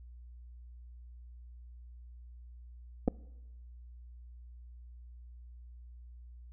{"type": "clicks", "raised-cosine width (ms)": 2, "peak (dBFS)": -15, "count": 2, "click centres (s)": [3.078, 3.082], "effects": ["noise-tail reverb RT60 1.0 s tail -23 dB re dry", "added 60 Hz sine -48 dBFS peak until 6.52 s"]}